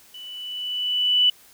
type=tone with level ramp; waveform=sine; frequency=2974 Hz; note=F#7; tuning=8 cents sharp; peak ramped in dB=-37 to -13 dBFS; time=0.14-1.3 s; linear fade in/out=5 ms; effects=white hiss -52 dBFS RMS until 1.53 s